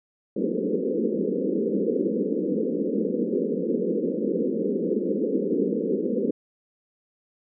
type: band-pass noise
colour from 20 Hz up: white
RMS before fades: -25 dBFS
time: 0.36-6.31 s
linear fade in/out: 5 ms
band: 180 to 510 Hz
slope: 96 dB/octave
effects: none